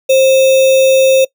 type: tone with sample-and-hold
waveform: sine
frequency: 530 Hz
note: C5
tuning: 22 cents sharp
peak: -5 dBFS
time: 0.09-1.25 s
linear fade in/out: 10 ms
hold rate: 3150 Hz
effects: noise-tail reverb RT60 0.1 s tail -22 dB re dry